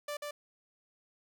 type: tone with echo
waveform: sawtooth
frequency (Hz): 587.3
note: D5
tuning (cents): 0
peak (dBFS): -32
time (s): 0.08-0.17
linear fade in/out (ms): 5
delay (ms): 140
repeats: 1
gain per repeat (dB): -2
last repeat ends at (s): 0.31
effects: none